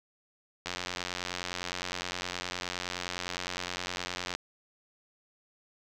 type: click train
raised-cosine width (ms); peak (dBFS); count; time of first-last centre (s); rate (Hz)
0.2; -16; 332; 0.66-4.35; 89.7
effects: none